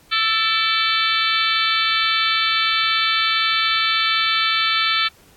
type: harmonic tone with a mistuned harmonic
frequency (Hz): 441.4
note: A4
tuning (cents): +5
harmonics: 3 / 4 / 5 / 6 / 7 / 8 / 9 / 10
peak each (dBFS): -22 / -25 / -23 / -28 / -25 / -23 / -26 / -28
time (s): 0.11-5.09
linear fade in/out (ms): 20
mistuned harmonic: 5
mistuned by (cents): +68
effects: pink hiss -52 dBFS RMS until 5.36 s + AAC 64 kbps